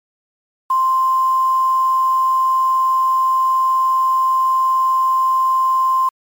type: tone with quantisation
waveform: sine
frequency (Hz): 1046.5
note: C6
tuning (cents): 0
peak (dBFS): -12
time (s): 0.7-6.09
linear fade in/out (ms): 5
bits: 6
effects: MP3 96 kbps